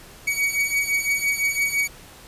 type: beating tone pair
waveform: 45% pulse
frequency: 2251 / 2256.9 Hz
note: C#7 / C#7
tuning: +26 / +31 cents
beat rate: 5.9 Hz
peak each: -25 / -22 dBFS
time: 0.27-1.88 s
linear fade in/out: 10 ms
effects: pink hiss -45 dBFS RMS until 2.27 s + resampled to 32000 Hz